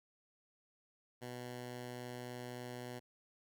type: tone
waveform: 10% pulse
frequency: 123.47 Hz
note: B2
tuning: in tune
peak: -36 dBFS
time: 1.21-3 s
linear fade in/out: 20 ms
effects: none